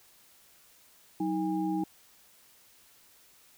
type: tone cluster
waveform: sine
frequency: 186.1 / 316.9 / 813 Hz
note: F#3 / D#4 / G#5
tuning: +10 / +32 / -37 cents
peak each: -34 / -29 / -36 dBFS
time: 1.2-1.84 s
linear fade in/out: 5 ms
effects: white hiss -60 dBFS RMS until 3.57 s